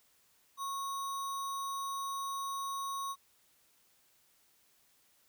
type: tone with sample-and-hold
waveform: sine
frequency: 1100 Hz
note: C#6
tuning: 14 cents flat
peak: -35 dBFS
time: 0.57-3.16 s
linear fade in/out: 50 ms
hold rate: 4900 Hz
effects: white hiss -69 dBFS RMS until 5.28 s